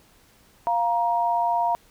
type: tone pair together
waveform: sine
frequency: 698.5 / 942.1 Hz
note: F5 / A#5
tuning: 0 / +18 cents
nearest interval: perfect fourth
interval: 518 cents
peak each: -23 / -22 dBFS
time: 0.67-1.75 s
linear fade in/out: 0 ms
effects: pink hiss -57 dBFS RMS until 1.9 s